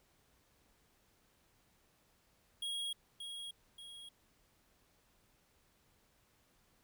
square tone with echo, 3295 Hz, G#7, 14 cents flat, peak -38 dBFS, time 2.62-2.93 s, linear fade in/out 5 ms, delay 580 ms, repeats 2, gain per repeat -6 dB, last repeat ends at 4.09 s, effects pink hiss -72 dBFS RMS until 6.83 s

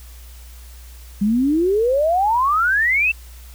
sine exponential sweep, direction up, 196 to 2717 Hz, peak -14 dBFS, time 1.21-3.12 s, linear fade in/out 10 ms, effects added 60 Hz sine -37 dBFS peak until 3.54 s + white hiss -47 dBFS RMS until 3.54 s

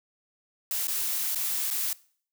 blue noise with dropouts, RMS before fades -29 dBFS, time 0.71-1.93 s, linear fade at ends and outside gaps 1 ms, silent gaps 0.871-0.881 / 1.348-1.357 / 1.703-1.71 s, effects noise-tail reverb RT60 0.5 s tail -21 dB re dry

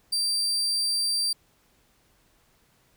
35% pulse tone with ADSR envelope, 4699 Hz, D8, in tune, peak -20 dBFS, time 0.12-1.33 s, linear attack 12 ms, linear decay 4 ms, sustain -2 dB, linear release 6 ms, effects pink hiss -64 dBFS RMS until 2.96 s

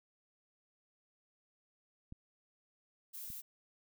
clicks, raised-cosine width 5 ms, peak -35 / -40 dBFS, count 2, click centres 2.124 / 3.302 s
violet noise, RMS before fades -46 dBFS, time 3.13-3.42 s, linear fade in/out 20 ms
effects none

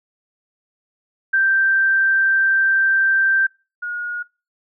sine tone pair in turn, 1568 / 1440.1 Hz, G6 / F#6, 0 / -47 cents, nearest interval minor second, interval 147 cents, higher first, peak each -13 / -23 dBFS, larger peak first, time 1.33-3.47 / 3.82-4.23 s, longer first, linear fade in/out 10 ms, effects noise-tail reverb RT60 0.3 s tail -23 dB re dry

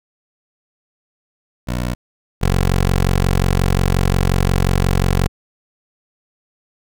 15% pulse tone pair in turn, 60.9 / 45.62 Hz, B1 / F#1, -24 / -24 cents, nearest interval perfect fourth, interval 500 cents, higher first, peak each -13 / -7 dBFS, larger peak second, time 1.67-1.95 / 2.41-5.28 s, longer second, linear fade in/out 20 ms, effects none

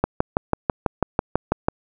click train, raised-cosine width 1 ms, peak -3 dBFS, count 11, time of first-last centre 0.04-1.685 s, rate 6.08 Hz, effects none

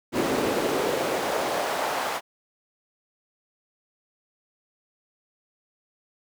brown noise with high-pass filter sweep, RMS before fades -26 dBFS, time 0.12-2.21 s, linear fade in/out 50 ms, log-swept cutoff 310 to 820 Hz, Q 1.5, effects none

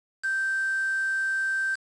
sine tone with quantisation, 1565 Hz, G6, 3 cents flat, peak -24 dBFS, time 0.23-1.76 s, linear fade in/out 20 ms, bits 6, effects resampled to 22050 Hz

